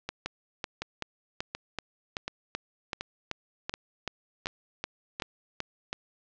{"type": "two click trains", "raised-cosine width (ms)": 0.2, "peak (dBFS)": [-15, -14], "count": [9, 15], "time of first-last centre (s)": [[0.09, 5.929], [0.26, 5.604]], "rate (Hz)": [1.37, 2.62], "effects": ["low-pass 5000 Hz 12 dB/octave"]}